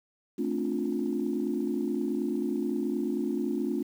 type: chord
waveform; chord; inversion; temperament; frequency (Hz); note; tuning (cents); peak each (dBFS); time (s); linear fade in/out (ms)
sine; D minor seventh; second; just; 220.2 / 264.3 / 293.7 / 352.4; A3 / C4 / D4 / F4; +2 / +18 / 0 / +16; -32; 0.38-3.83; 10
effects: tanh soft clip ceiling -18 dBFS + 9-bit